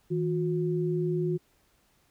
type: tone pair together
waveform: sine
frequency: 160.36 / 360 Hz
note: E3 / F#4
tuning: -47 / -47 cents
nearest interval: octave + major second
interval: 1400 cents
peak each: -28 dBFS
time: 0.1-1.38 s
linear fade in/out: 20 ms
effects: pink hiss -67 dBFS RMS until 2.1 s